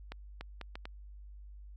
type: accelerating click train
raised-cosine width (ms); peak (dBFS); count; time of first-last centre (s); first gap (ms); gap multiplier
0.3; -26; 5; 0.12-0.855; 290; 0.7
effects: added 50 Hz sine -47 dBFS peak until 1.76 s